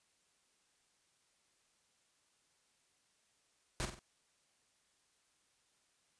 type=noise with echo; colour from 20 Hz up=pink; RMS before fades=-37 dBFS; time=3.8-3.85 s; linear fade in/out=0 ms; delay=47 ms; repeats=3; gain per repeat=-7 dB; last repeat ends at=3.991 s; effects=white hiss -75 dBFS RMS until 6.19 s + resampled to 22050 Hz